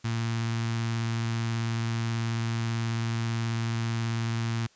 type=tone with notch filter; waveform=sawtooth; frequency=114.8 Hz; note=A#2; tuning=26 cents flat; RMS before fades=-29 dBFS; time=0.04-4.67 s; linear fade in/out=10 ms; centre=520 Hz; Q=0.66; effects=white hiss -61 dBFS RMS until 4.75 s + resampled to 16000 Hz